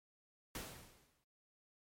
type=noise with exponential decay; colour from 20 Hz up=pink; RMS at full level=-43 dBFS; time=0.55-1.24 s; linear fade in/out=2 ms; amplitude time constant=150 ms; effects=MP3 64 kbps